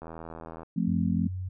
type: click train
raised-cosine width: 1 ms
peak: -27 dBFS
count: 51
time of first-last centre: 0.02-0.632 s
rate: 81.7 Hz
type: chord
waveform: sine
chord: F major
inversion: none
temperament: just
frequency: 174.61 / 218.3 / 261.9 Hz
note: F3 / A3 / C4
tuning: 0 / -13 / +2 cents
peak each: -27 / -28 / -32 dBFS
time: 0.76-1.28 s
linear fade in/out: 10 ms
type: tone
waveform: sine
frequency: 92.5 Hz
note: F#2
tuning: in tune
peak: -31 dBFS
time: 0.87-1.49 s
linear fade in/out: 10 ms
effects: none